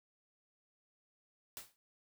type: noise with exponential decay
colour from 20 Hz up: white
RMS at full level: -43 dBFS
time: 1.57-1.76 s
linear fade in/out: 0 ms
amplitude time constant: 40 ms
effects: none